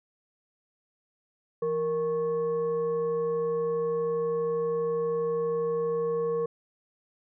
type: tone with frequency modulation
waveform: sine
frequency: 466.2 Hz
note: A#4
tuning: in tune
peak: -25 dBFS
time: 1.62-6.46 s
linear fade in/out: 5 ms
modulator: 634 Hz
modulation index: 0.42
effects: none